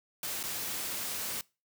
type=noise with dropouts; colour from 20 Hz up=white; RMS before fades=-36 dBFS; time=0.23-1.41 s; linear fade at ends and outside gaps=1 ms; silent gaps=0.429-0.437 s; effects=noise-tail reverb RT60 0.3 s tail -24 dB re dry + high-pass 80 Hz 12 dB/octave